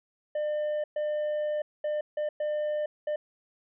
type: tone bursts at uneven times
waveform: triangle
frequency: 601 Hz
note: D5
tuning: 40 cents sharp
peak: -25 dBFS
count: 6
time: 0.35-0.84 / 0.96-1.62 / 1.84-2.01 / 2.17-2.29 / 2.4-2.86 / 3.07-3.16 s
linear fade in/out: 5 ms
effects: resampled to 8000 Hz